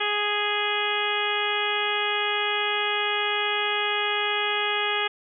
harmonic tone, 415.3 Hz, G#4, in tune, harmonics 1 / 2 / 3 / 4 / 5 / 6 / 7 / 8, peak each -31 / -31 / -31 / -31 / -31 / -31 / -31 / -31 dBFS, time 0-5.08 s, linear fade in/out 10 ms, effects none

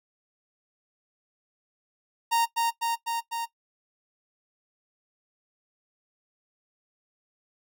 45% pulse tone with echo, 927 Hz, A#5, 10 cents flat, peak -21 dBFS, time 2.31-2.46 s, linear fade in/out 20 ms, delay 250 ms, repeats 4, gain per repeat -2 dB, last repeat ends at 3.46 s, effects noise-tail reverb RT60 0.1 s tail -18 dB re dry

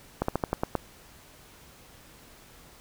slowing click train, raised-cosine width 1 ms, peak -11 dBFS, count 7, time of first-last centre 0.22-0.753 s, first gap 64 ms, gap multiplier 1.13, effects pink hiss -53 dBFS RMS until 2.8 s

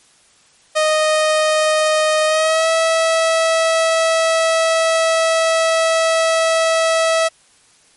sawtooth tone with pitch glide, 620 to 651.2 Hz, D#5 to E5, -6 to -21 cents, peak -9 dBFS, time 0.75-7.29 s, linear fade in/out 20 ms, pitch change +85 cents, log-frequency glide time 2.26-2.69 s, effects white hiss -52 dBFS RMS until 7.96 s + MP3 48 kbps

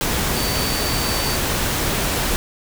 sine tone in noise, 4568 Hz, D8, 49 cents flat, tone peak -27 dBFS, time 0.36-1.36 s, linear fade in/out 0 ms, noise pink, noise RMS -21 dBFS, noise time 0.01-2.36 s, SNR -9 dB, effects none

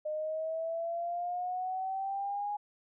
sine exponential sweep, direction up, 608 to 830.6 Hz, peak -32 dBFS, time 0.05-2.57 s, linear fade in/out 10 ms, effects none

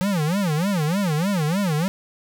square tone with vibrato, 174.61 Hz, F3, in tune, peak -20 dBFS, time 0.01-1.88 s, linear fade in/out 0 ms, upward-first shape sine, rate 3.3 Hz, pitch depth 280 cents each way, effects none

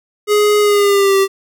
square tone with pitch glide, 417.3 to 389.4 Hz, G#4 to G4, +8 to -12 cents, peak -10 dBFS, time 0.27-1.28 s, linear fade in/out 50 ms, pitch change -120 cents, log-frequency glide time 0.6-1.17 s, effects none

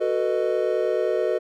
triangle chord, B dominant seventh, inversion second, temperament just, 370.4 / 444.5 / 493.9 / 617.4 Hz, F#4 / A4 / B4 / D#5, +2 / +18 / 0 / -14 cents, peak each -24 dBFS, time 0-1.39 s, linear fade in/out 20 ms, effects none

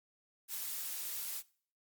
blue noise, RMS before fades -40 dBFS, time 0.48-1.43 s, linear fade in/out 50 ms, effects noise-tail reverb RT60 0.5 s tail -22 dB re dry + Opus 48 kbps

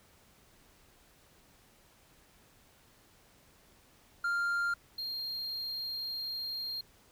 triangle tone pair in turn, 1396 / 4212 Hz, F6 / C8, -1 / +11 cents, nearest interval octave + perfect fifth, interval 1912 cents, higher second, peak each -27 / -34 dBFS, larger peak first, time 4.24-4.74 / 4.98-6.81 s, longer second, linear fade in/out 5 ms, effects pink hiss -63 dBFS RMS until 7.11 s

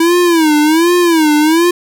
square tone with vibrato, 325.2 Hz, E4, 23 cents flat, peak -8 dBFS, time 0-1.71 s, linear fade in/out 5 ms, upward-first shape sine, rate 1.3 Hz, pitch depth 150 cents each way, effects none

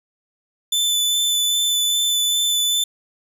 sawtooth tone with vibrato, 3512 Hz, A7, 4 cents flat, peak -14 dBFS, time 0.72-2.84 s, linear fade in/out 5 ms, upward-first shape sine, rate 2.5 Hz, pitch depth 11 cents each way, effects none

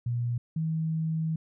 sine tone pair in turn, 120 / 160.18 Hz, B2 / E3, -49 / -49 cents, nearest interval perfect fourth, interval 500 cents, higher second, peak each -26 dBFS, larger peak neither, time 0.06-0.38 / 0.56-1.36 s, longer second, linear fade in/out 5 ms, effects none

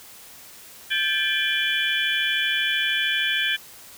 sine tone cluster, 1580 / 1733 / 2383 / 3053 / 3383 Hz, G6 / A6 / D7 / G7 / G#7, +13 / -27 / +25 / -46 / +31 cents, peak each -27 dBFS, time 0.9-3.57 s, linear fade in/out 20 ms, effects white hiss -45 dBFS RMS until 3.97 s

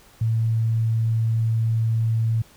sine tone, 112.9 Hz, A2, 45 cents sharp, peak -18 dBFS, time 0.21-2.42 s, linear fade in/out 5 ms, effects pink hiss -52 dBFS RMS until 2.56 s

